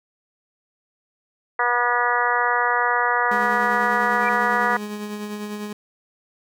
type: harmonic tone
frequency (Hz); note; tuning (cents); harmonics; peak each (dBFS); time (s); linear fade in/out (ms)
242.3; B3; -33; 2 / 3 / 4 / 5 / 6 / 7 / 8; -28 / -26 / -23 / -24 / -26 / -26 / -26; 1.59-4.77; 5
type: tone with tremolo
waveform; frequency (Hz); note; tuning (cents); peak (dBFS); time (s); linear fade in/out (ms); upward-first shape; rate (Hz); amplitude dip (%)
30% pulse; 208.8; G#3; +10; -24; 3.31-5.73; 5; triangle; 10; 45
type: tone with exponential growth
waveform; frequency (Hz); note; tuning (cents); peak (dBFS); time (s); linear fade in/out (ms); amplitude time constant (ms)
sine; 2349; D7; 0; -22; 4.17-4.29; 2; 26
effects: none